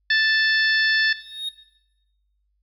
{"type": "harmonic tone", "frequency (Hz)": 880, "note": "A5", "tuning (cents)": 0, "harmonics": [2, 3, 4, 5, 6], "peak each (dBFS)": [-17, -31, -25, -27, -30], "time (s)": [0.1, 1.13], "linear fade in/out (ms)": 5}
{"type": "tone with exponential growth", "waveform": "triangle", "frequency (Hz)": 3729, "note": "A#7", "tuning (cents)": 0, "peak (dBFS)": -21, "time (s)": [1.03, 1.49], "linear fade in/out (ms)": 5, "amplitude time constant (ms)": 100}
{"effects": ["noise-tail reverb RT60 1.0 s tail -17 dB re dry", "added 50 Hz sine -66 dBFS peak until 2.62 s"]}